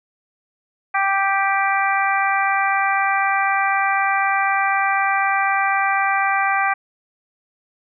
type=harmonic tone; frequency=392 Hz; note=G4; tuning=in tune; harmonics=2 / 3 / 4 / 5 / 6; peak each=-20 / -22 / -23 / -24 / -25 dBFS; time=0.94-6.74 s; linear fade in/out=10 ms; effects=none